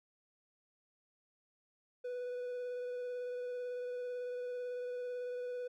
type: tone with vibrato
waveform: triangle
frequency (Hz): 493.9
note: B4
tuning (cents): 0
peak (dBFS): -36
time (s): 2.04-5.68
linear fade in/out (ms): 10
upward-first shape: triangle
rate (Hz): 18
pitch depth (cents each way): 16
effects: none